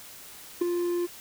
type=tone with ADSR envelope; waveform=triangle; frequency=349.2 Hz; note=F4; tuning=in tune; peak=-16 dBFS; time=0.61-1.07 s; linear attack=8 ms; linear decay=8 ms; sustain=-7 dB; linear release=22 ms; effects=white hiss -46 dBFS RMS until 1.2 s